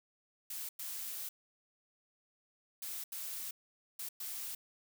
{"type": "noise bursts at uneven times", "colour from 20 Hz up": "blue", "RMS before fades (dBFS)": -42, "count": 6, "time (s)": [[0.5, 0.69], [0.79, 1.29], [2.82, 3.04], [3.12, 3.51], [3.99, 4.09], [4.2, 4.55]], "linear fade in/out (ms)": 5, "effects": []}